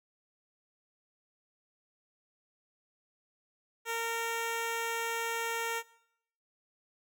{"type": "tone", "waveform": "10% pulse", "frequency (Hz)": 460.2, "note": "A#4", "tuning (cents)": -22, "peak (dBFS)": -24, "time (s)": [3.85, 5.83], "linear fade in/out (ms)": 50, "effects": ["noise-tail reverb RT60 0.7 s tail -19 dB re dry"]}